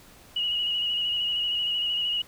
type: tone with vibrato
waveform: sine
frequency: 2900 Hz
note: F#7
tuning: 35 cents flat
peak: -24 dBFS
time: 0.36-2.22 s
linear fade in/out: 5 ms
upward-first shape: square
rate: 13 Hz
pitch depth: 23 cents each way
effects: pink hiss -52 dBFS RMS until 2.27 s